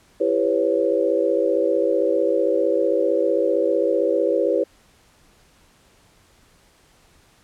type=chord; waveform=sine; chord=C# half-diminished seventh; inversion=first; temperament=just; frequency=332.6 / 399.1 / 498.9 / 554.4 Hz; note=E4 / G4 / B4 / C#5; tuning=+16 / +31 / +17 / 0 cents; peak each=-24 / -23 / -21 / -22 dBFS; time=0.2-4.64 s; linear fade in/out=10 ms; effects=pink hiss -56 dBFS RMS until 7.43 s + low-pass 11000 Hz 12 dB/octave